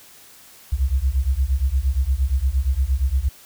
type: beating tone pair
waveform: sine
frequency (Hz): 62.2 / 70.8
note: B1 / C#2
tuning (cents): +13 / +37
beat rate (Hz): 8.6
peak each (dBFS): -20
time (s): 0.72-3.29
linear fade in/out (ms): 10
effects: white hiss -47 dBFS RMS until 3.45 s